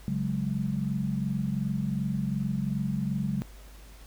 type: chord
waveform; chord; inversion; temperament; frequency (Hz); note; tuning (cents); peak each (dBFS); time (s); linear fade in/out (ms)
sine; C# suspended fourth; none; equal; 138.59 / 185 / 207.7; C#3 / F#3 / G#3; 0 / 0 / 0; -31; 0.08-3.42; 0
effects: added 50 Hz sine -46 dBFS peak until 4.06 s + pink hiss -54 dBFS RMS until 4.06 s